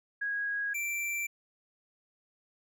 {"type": "tone pair in turn", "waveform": ["sine", "square"], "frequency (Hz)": [1649, 2346], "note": ["G#6", "D7"], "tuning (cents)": [-13, -2], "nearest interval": "tritone", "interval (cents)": 611, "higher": "second", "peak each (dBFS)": [-30, -32], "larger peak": "first", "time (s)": [[0.21, 0.74], [0.74, 1.27]], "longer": "neither", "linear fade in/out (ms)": 10, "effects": []}